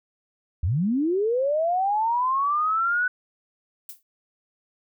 sine linear sweep, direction up, 69.3 to 1500 Hz, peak -20 dBFS, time 0.63-3.08 s, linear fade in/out 5 ms
violet noise with exponential decay, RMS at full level -34 dBFS, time 3.89-4.03 s, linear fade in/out 2 ms, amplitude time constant 29 ms
effects none

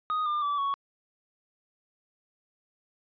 triangle tone with pitch steps, 1244.5 / 1199.3 / 1155.8 / 1113.9 Hz, D#6 / D6 / D6 / C#6, 0 / +36 / -28 / +8 cents, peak -24 dBFS, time 0.1-0.74 s, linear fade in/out 0 ms, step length 160 ms, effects resampled to 11025 Hz

